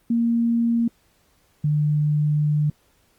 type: tone pair in turn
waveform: sine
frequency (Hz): 233.1 / 149.5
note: A#3 / D3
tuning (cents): 0 / +31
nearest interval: minor sixth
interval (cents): 769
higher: first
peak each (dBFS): -17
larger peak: neither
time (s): 0.1-0.88 / 1.64-2.7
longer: second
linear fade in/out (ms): 5
effects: pink hiss -62 dBFS RMS until 3.18 s + Opus 32 kbps